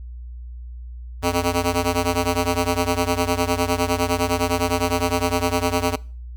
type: ring-modulated tone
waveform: 10% pulse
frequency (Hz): 174.61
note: F3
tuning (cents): 0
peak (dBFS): -8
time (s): 1.22-5.96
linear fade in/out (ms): 10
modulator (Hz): 82.4
effects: noise-tail reverb RT60 0.4 s tail -22 dB re dry + added 60 Hz sine -32 dBFS peak until 6.36 s